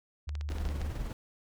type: tone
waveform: sine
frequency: 74 Hz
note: D2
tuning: 14 cents sharp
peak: -33 dBFS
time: 0.27-0.91 s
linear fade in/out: 10 ms
type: clicks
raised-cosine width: 0.2 ms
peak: -27 dBFS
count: 9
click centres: 0.292 / 0.353 / 0.411 / 0.49 / 0.52 / 0.584 / 0.653 / 0.689 / 0.816 s
type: noise with tremolo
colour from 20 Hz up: brown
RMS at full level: -35 dBFS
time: 0.5-1.13 s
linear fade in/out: 0 ms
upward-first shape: sine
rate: 20 Hz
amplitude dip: 45%
effects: none